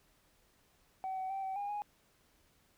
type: tone with pitch steps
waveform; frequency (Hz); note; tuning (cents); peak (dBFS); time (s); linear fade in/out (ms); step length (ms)
sine; 760 / 755 / 777 / 765 / 812 / 828; F#5 / F#5 / G5 / G5 / G#5 / G#5; +46 / +35 / -16 / -42 / -39 / -5; -34; 1.04-1.82; 0; 130
effects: tanh soft clip ceiling -33 dBFS + pink hiss -70 dBFS RMS until 2.77 s